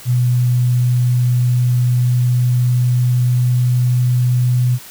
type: tone with pitch glide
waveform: sine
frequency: 123.47 to 124.19 Hz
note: B2 to B2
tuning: 0 to +10 cents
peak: -11 dBFS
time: 0.05-4.79 s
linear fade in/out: 50 ms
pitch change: +10 cents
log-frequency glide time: 1.82-4.24 s
effects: white hiss -37 dBFS RMS until 4.9 s